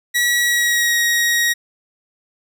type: tone with pitch glide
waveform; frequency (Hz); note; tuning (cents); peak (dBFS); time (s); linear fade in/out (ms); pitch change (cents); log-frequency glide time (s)
sawtooth; 1928 to 1889.4; B6 to A#6; -42 to +23; -11; 0.14-1.54; 20; -35; 0.38-0.96
effects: none